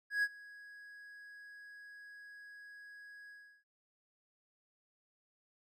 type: tone with ADSR envelope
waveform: triangle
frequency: 1661.2 Hz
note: G#6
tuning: in tune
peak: -26 dBFS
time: 0.1-3.64 s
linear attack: 130 ms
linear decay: 48 ms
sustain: -23 dB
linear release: 350 ms
effects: none